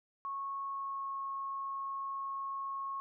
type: tone with pitch glide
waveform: sine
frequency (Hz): 1100 to 1093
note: C#6 to C#6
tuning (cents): -14 to -25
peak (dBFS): -36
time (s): 0.25-3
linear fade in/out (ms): 0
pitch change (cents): -11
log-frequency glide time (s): 0.61-1.16
effects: none